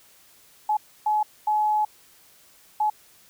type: tone bursts at uneven times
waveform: sine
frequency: 850 Hz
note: G#5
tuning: 40 cents sharp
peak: -19 dBFS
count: 4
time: 0.69-0.77 / 1.06-1.23 / 1.47-1.85 / 2.8-2.9 s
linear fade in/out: 5 ms
effects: white hiss -55 dBFS RMS until 3.29 s